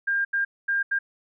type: tone bursts at uneven times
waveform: sine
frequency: 1603 Hz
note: G6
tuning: 38 cents sharp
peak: -21 dBFS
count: 4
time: 0.07-0.25 / 0.33-0.45 / 0.68-0.83 / 0.91-0.99 s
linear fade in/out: 10 ms
effects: none